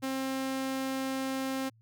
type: tone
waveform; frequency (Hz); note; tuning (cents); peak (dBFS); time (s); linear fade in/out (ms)
sawtooth; 265.7; C4; +27; -27; 0.02-1.7; 20
effects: added 112 Hz sine -59 dBFS peak until 1.81 s